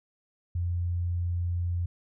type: tone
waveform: sine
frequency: 87.31 Hz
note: F2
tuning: in tune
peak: -26 dBFS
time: 0.55-1.86 s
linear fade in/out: 5 ms
effects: none